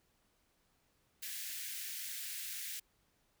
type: high-pass noise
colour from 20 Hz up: white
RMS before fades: -43 dBFS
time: 1.22-2.8 s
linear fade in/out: 10 ms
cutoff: 1600 Hz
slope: 48 dB/octave
effects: pink hiss -75 dBFS RMS until 3.4 s